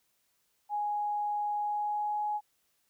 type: tone with pitch glide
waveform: sine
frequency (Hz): 830.6 to 838.3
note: G#5 to G#5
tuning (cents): 0 to +16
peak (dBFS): -29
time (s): 0.69-2.41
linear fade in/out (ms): 50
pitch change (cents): +16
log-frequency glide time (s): 1.54-2.23
effects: white hiss -74 dBFS RMS until 2.89 s